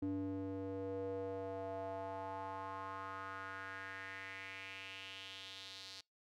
square tone with band-pass filter sweep, 96.3 Hz, G2, 30 cents flat, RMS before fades -45 dBFS, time 0.02-6.01 s, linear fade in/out 5 ms, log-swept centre 300 to 4400 Hz, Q 3.5, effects noise-tail reverb RT60 0.2 s tail -26 dB re dry

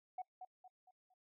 sine tone with echo, 740 Hz, F#5, in tune, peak -39 dBFS, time 0.18-0.22 s, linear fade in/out 5 ms, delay 230 ms, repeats 4, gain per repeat -8 dB, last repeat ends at 1.14 s, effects noise-tail reverb RT60 0.1 s tail -25 dB re dry + tanh soft clip ceiling -36 dBFS

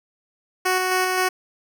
10% pulse tone with tremolo, 370 Hz, F#4, in tune, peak -10 dBFS, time 0.65-1.29 s, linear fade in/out 10 ms, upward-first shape square, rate 3.8 Hz, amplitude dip 25%, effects none

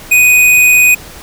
square tone, 2489 Hz, D#7, in tune, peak -5 dBFS, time 0.11-0.95 s, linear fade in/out 10 ms, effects pink hiss -32 dBFS RMS until 1.22 s

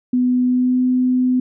sine tone with pitch glide, 249.8 to 253 Hz, B3 to B3, +20 to +42 cents, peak -13 dBFS, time 0.13-1.4 s, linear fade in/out 5 ms, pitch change +22 cents, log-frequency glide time 0.44-0.81 s, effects none

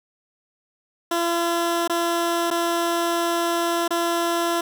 15% pulse tone with dropouts, 340.1 Hz, F4, 46 cents flat, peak -14 dBFS, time 1.11-4.61 s, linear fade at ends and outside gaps 5 ms, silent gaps 1.877-1.896 / 2.504-2.51 / 3.879-3.906 s, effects none

